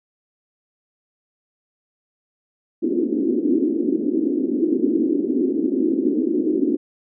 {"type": "band-pass noise", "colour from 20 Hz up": "white", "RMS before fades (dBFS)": -20, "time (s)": [2.82, 6.77], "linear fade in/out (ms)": 10, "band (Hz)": [250, 360], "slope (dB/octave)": 48, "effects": []}